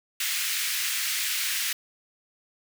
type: high-pass noise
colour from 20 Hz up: pink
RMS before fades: -28 dBFS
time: 0.2-1.73 s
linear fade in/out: 5 ms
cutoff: 1800 Hz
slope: 24 dB/octave
effects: none